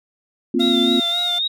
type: chord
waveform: sine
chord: Bb suspended second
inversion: none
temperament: just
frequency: 233.1 / 262.2 / 349.6 Hz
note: Bb3 / C4 / F4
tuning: 0 / +4 / +2 cents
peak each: -20 / -19 / -20 dBFS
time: 0.54-1 s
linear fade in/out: 5 ms
type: tone with pitch glide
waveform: sawtooth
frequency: 687 to 703.9 Hz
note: F5 to F5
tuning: -29 to +13 cents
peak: -24 dBFS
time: 0.59-1.39 s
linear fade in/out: 10 ms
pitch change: +42 cents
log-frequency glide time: 1.1-1.19 s
type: tone with vibrato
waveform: sine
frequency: 3676 Hz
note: A#7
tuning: 25 cents flat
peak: -18 dBFS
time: 0.6-1.48 s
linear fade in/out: 10 ms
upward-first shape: sine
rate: 3.7 Hz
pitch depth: 66 cents each way
effects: none